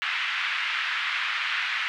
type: band-pass noise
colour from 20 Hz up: white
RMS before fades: -28 dBFS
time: 0.02-1.88 s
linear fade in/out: 0 ms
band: 1300 to 2800 Hz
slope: 24 dB/octave
effects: none